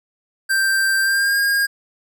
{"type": "tone with pitch glide", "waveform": "square", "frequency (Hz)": [1572, 1621.8], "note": ["G6", "G#6"], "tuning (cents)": [4, -42], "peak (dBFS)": -16, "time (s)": [0.49, 1.67], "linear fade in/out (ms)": 20, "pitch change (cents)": 54, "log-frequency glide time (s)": [1.01, 1.38], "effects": []}